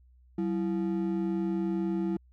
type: ring-modulated tone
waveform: triangle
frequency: 261.6 Hz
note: C4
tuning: in tune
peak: -22 dBFS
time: 0.38-2.17 s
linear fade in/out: 5 ms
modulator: 71.1 Hz
effects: added 62 Hz sine -56 dBFS peak until 2.32 s